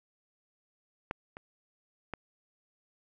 clicks, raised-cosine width 0.5 ms, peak -18 / -28 / -21 dBFS, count 3, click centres 1.111 / 1.369 / 2.137 s, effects none

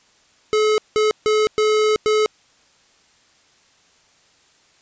square tone bursts at uneven times, 428.9 Hz, A4, 44 cents flat, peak -15 dBFS, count 5, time 0.53-0.78 / 0.96-1.11 / 1.26-1.47 / 1.58-1.96 / 2.06-2.26 s, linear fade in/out 0 ms, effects white hiss -56 dBFS RMS until 4.81 s + resampled to 16000 Hz

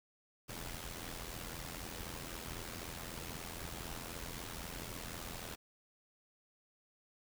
pink noise with amplitude modulation, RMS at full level -42 dBFS, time 0.48-5.56 s, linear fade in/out 20 ms, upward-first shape sine, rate 83.9 Hz, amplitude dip 70%, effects none

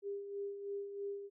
sine tone with tremolo, 401.3 Hz, G4, 41 cents sharp, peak -37 dBFS, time 0.02-1.3 s, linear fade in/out 50 ms, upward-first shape sine, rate 3.1 Hz, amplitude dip 55%, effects none

